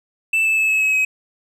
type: tone with pitch steps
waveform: triangle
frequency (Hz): 2647 / 2626 / 2605 / 2584 / 2563 / 2542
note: E7 / E7 / E7 / E7 / E7 / D#7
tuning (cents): +7 / -7 / -21 / -35 / -49 / +36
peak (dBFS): -13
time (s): 0.33-1.05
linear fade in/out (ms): 5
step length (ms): 120
effects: none